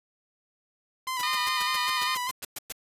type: tone with vibrato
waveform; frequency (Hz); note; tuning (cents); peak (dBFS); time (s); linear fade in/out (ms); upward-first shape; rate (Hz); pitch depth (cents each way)
sawtooth; 1011; B5; +40; -25; 1.07-2.31; 5; square; 5; 41
type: click train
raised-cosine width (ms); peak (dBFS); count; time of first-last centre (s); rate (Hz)
0.3; -32; 5; 1.07-2.421; 2.96
type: noise bursts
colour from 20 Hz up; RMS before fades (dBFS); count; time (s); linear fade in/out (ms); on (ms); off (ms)
white; -34; 12; 1.19-2.724; 5; 27; 110
type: harmonic tone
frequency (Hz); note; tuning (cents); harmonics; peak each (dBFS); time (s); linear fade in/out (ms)
611; D#5; -32; 2 / 3 / 4 / 5 / 6 / 7 / 8; -32 / -34 / -35 / -36 / -37 / -37 / -38; 1.23-2.15; 2
effects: resampled to 32000 Hz